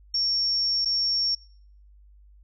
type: tone with dropouts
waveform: sine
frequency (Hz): 5490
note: F8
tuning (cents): -31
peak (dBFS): -22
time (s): 0.14-1.35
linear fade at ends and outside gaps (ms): 5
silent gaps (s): 0.849-0.856
effects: noise-tail reverb RT60 0.6 s tail -26 dB re dry + added 50 Hz sine -50 dBFS peak until 2.43 s